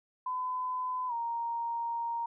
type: tone with pitch glide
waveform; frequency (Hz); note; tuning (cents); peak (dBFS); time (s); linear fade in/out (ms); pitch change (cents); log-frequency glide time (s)
sine; 1011 to 932.5; B5 to A#5; +40 to 0; -31; 0.26-2.26; 5; -140; 1.08-1.13
effects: none